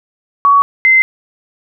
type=tone pair in turn; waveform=sine; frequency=1126 / 2069 Hz; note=C#6 / C7; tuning=+27 / -20 cents; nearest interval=major seventh; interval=1053 cents; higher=second; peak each=-5 dBFS; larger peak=neither; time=0.45-0.62 / 0.85-1.02 s; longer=neither; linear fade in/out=0 ms; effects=none